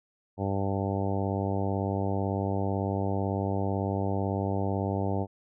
harmonic tone, 98 Hz, G2, in tune, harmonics 1 / 2 / 3 / 4 / 5 / 6 / 7 / 8 / 9, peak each -30 / -33 / -35 / -36 / -37 / -38 / -38 / -39 / -40 dBFS, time 0.37-5.27 s, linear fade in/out 50 ms, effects none

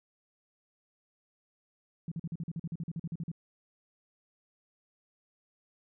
sine tone bursts, 164.81 Hz, E3, in tune, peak -33 dBFS, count 16, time 2.08-3.316 s, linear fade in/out 2 ms, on 36 ms, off 44 ms, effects none

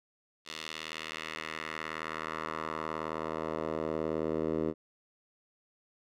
10% pulse tone with band-pass filter sweep, 79.1 Hz, D#2, 29 cents sharp, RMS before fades -36 dBFS, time 0.45-4.74 s, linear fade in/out 50 ms, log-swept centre 3700 to 380 Hz, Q 1.4, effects none

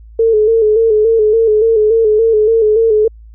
sine tone with vibrato, 440 Hz, A4, in tune, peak -7 dBFS, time 0.19-3.08 s, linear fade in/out 5 ms, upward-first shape square, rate 3.5 Hz, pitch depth 53 cents each way, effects added 55 Hz sine -34 dBFS peak until 3.34 s

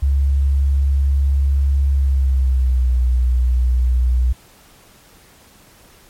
sine tone with pitch glide, 69 to 61.83 Hz, C#2 to B1, -7 to +3 cents, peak -12 dBFS, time 0.02-4.33 s, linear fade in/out 10 ms, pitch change -190 cents, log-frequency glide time 1.91-2.95 s, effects pink hiss -48 dBFS RMS until 6.09 s + MP3 64 kbps

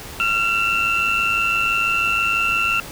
sine tone cluster, 1370 / 2648 / 2754 Hz, F6 / E7 / F7, -34 / +7 / -25 cents, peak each -20 dBFS, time 0.2-2.8 s, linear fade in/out 0 ms, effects tanh soft clip ceiling -11 dBFS + pink hiss -35 dBFS RMS until 2.91 s

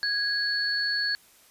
sine tone pair together, 1654 / 4416 Hz, G#6 / C#8, -8 / -7 cents, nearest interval octave + perfect fourth, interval 1701 cents, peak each -27 dBFS, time 0.03-1.15 s, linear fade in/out 0 ms, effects white hiss -57 dBFS RMS until 1.5 s + resampled to 32000 Hz

